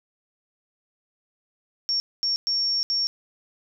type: tone bursts at uneven times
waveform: sine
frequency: 5500 Hz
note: F8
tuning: 27 cents flat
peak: -21 dBFS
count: 4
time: 1.89-2 / 2.23-2.36 / 2.47-2.83 / 2.9-3.07 s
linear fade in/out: 0 ms
effects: none